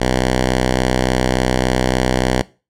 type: tone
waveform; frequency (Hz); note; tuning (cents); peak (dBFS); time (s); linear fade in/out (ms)
5% pulse; 63.5; B1; +49; -3; 0-2.42; 10
effects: noise-tail reverb RT60 0.3 s tail -19 dB re dry + low-pass 9000 Hz 12 dB/octave